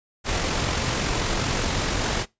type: noise with amplitude modulation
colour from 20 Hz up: pink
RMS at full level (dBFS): -23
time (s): 0.24-2.26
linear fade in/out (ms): 50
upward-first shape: sine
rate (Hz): 45.1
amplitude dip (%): 30
effects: noise-tail reverb RT60 0.2 s tail -22 dB re dry + resampled to 16000 Hz